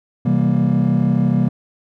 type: chord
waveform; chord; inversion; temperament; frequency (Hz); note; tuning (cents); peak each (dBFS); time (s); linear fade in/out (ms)
triangle; C dominant seventh; none; just; 130.81 / 163.52 / 196.22 / 235.5; C3 / E3 / G3 / Bb3; 0 / -14 / +2 / +18; -16; 0.25-1.49; 10
effects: tanh soft clip ceiling -6 dBFS